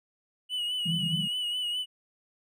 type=tone with vibrato; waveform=triangle; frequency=2940 Hz; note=F#7; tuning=12 cents flat; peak=-27 dBFS; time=0.49-1.86 s; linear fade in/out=50 ms; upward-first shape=sine; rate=4.8 Hz; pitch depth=43 cents each way
type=band-pass noise; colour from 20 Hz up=white; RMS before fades=-32 dBFS; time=0.85-1.28 s; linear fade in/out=10 ms; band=150 to 190 Hz; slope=96 dB/octave
effects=none